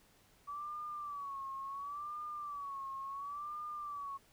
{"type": "tone with vibrato", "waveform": "sine", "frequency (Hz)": 1142, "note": "D6", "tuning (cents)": -49, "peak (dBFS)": -40, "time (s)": [0.47, 4.18], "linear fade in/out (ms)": 20, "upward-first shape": "sine", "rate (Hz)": 0.71, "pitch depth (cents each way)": 96, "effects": ["pink hiss -67 dBFS RMS until 4.32 s"]}